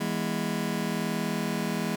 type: chord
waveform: sawtooth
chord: E major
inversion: none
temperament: just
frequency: 164.81 / 206 / 247.2 Hz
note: E3 / G#3 / B3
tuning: 0 / -14 / +2 cents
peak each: -28 / -26 / -29 dBFS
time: 0-1.96 s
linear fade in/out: 10 ms
effects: none